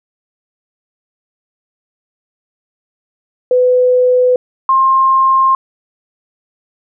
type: tone pair in turn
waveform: sine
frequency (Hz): 501 / 1061.6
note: B4 / C6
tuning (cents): +25 / +25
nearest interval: octave + minor second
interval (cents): 1300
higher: second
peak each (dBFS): -7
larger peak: neither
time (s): 3.51-4.36 / 4.69-5.55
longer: second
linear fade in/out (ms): 2
effects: none